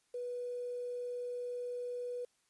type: tone with quantisation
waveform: sine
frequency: 489.8 Hz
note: B4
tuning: 14 cents flat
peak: -37 dBFS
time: 0.14-2.25 s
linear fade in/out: 5 ms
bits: 10
effects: white hiss -75 dBFS RMS until 2.49 s + resampled to 24000 Hz